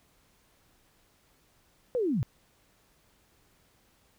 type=linear sweep; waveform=sine; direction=down; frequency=522 to 100.4 Hz; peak=-25 dBFS; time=1.95-2.23 s; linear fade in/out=0 ms; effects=pink hiss -66 dBFS RMS until 4.18 s